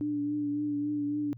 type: tone with vibrato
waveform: sine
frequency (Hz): 293.3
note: D4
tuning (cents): -2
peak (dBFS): -28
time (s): 0.01-1.33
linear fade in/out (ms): 0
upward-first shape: triangle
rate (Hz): 3.6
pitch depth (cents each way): 32
effects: added 119 Hz sine -44 dBFS peak until 1.37 s